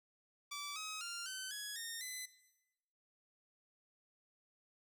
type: tone with pitch steps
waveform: 10% pulse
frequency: 1158 / 1270.1 / 1393.1 / 1528 / 1675.9 / 1838.2 / 2016 Hz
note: D6 / D#6 / F6 / G6 / G#6 / A#6 / B6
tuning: -25 / +35 / -5 / -45 / +15 / -25 / +35 cents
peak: -34 dBFS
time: 0.51-2.26 s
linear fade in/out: 10 ms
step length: 250 ms
effects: noise-tail reverb RT60 1.0 s tail -17 dB re dry